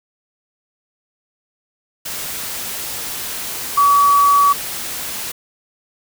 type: tone in noise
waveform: sine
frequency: 1139 Hz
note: C#6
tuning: 47 cents sharp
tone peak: -9 dBFS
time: 3.77-4.53 s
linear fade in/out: 10 ms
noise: white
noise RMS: -26 dBFS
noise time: 2.05-5.32 s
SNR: +14 dB
effects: none